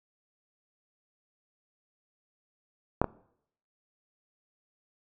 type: clicks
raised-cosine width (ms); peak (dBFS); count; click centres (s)
1; -8 / -14; 2; 3.016 / 3.043
effects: noise-tail reverb RT60 0.7 s tail -22 dB re dry